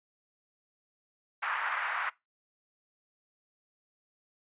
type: band-pass noise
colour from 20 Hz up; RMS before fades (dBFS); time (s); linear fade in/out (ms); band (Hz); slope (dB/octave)
white; -33; 1.42-2.1; 10; 960 to 1800; 24
effects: noise-tail reverb RT60 0.2 s tail -21 dB re dry + resampled to 8000 Hz